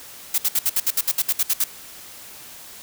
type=noise bursts; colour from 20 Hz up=blue; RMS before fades=-19 dBFS; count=13; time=0.34-1.641 s; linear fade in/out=5 ms; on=41 ms; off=64 ms; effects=white hiss -41 dBFS RMS until 2.82 s